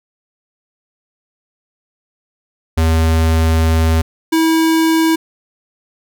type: tone pair in turn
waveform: square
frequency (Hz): 80.9 / 323.6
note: E2 / E4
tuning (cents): -32 / -32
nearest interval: 2 octaves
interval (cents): 2400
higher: second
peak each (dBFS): -11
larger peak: neither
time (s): 2.77-4.02 / 4.32-5.16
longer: first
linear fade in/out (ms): 10
effects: none